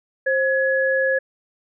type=tone pair together; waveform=sine; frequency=529.5 / 1688 Hz; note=C5 / G#6; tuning=+21 / +28 cents; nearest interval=octave + minor sixth; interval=2007 cents; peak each=-19 / -20 dBFS; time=0.26-1.19 s; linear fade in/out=10 ms; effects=none